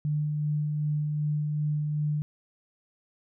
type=tone with tremolo; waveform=sine; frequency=149.8 Hz; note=D3; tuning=35 cents sharp; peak=-24 dBFS; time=0.05-2.22 s; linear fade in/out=0 ms; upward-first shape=sine; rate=2.6 Hz; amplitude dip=25%; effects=none